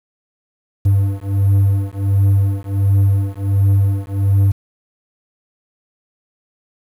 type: beating tone pair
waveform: triangle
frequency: 98 / 99.4 Hz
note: G2 / G2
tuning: 0 / +25 cents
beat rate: 1.4 Hz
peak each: -13 dBFS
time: 0.85-4.52 s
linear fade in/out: 10 ms
effects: 7-bit